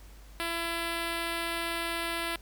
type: tone with notch filter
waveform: 5% pulse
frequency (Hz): 335.7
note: E4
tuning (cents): +32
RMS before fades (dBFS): -33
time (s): 0.4-2.36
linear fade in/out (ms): 0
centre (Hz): 6400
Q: 1.3
effects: added 50 Hz sine -48 dBFS peak until 2.41 s + pink hiss -57 dBFS RMS until 2.41 s